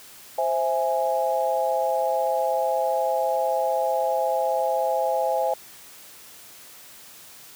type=chord; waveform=sine; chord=C augmented; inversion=none; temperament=equal; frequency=523.3 / 659.3 / 830.6 Hz; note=C5 / E5 / G#5; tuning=0 / 0 / 0 cents; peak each=-25 dBFS; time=0.38-5.54 s; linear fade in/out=5 ms; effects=white hiss -46 dBFS RMS until 7.55 s + high-pass 80 Hz 12 dB/octave